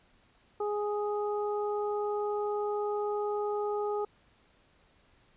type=harmonic tone; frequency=415.3 Hz; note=G#4; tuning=in tune; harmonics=1 / 2 / 3; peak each=-30 / -36 / -40 dBFS; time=0.6-4.05 s; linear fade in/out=5 ms; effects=pink hiss -65 dBFS RMS until 5.36 s + resampled to 8000 Hz